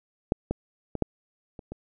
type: clicks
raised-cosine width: 2 ms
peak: -8 / -13 / -17 / -9 / -27 / -23 dBFS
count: 6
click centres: 0.321 / 0.51 / 0.953 / 1.023 / 1.592 / 1.72 s
effects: none